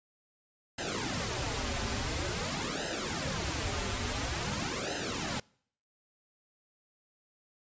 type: noise with flanger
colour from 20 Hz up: pink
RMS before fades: -34 dBFS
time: 0.78-5.4 s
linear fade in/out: 5 ms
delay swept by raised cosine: 0.87 to 6.37 ms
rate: 0.48 Hz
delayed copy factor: -1
effects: noise-tail reverb RT60 0.6 s tail -26 dB re dry + resampled to 16000 Hz